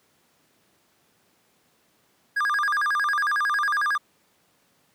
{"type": "tone with vibrato", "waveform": "triangle", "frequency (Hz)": 1400, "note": "F6", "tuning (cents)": 4, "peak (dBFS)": -19, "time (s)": [2.36, 3.98], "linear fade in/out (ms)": 10, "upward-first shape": "square", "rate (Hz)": 11, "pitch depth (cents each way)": 280, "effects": ["pink hiss -64 dBFS RMS until 4.94 s", "high-pass 150 Hz 12 dB/octave"]}